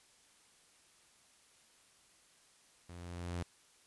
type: tone with level ramp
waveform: sawtooth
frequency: 87.31 Hz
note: F2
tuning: in tune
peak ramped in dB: -45 to -32 dBFS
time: 2.89-3.43 s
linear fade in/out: 5 ms
effects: white hiss -66 dBFS RMS until 3.86 s + resampled to 24000 Hz